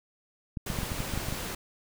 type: clicks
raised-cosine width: 5 ms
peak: -20 dBFS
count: 10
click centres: 0.572 / 0.702 / 0.788 / 0.832 / 0.919 / 1.004 / 1.137 / 1.176 / 1.286 / 1.325 s
type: noise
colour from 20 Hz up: pink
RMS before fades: -36 dBFS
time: 0.66-1.55 s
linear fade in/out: 5 ms
effects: none